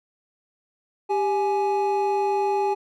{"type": "tone pair together", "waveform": "triangle", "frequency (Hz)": [395.1, 837.2], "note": ["G4", "G#5"], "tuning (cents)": [14, 14], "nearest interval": "octave + minor second", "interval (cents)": 1300, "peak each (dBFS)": -21, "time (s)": [1.09, 2.75], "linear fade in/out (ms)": 20, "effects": []}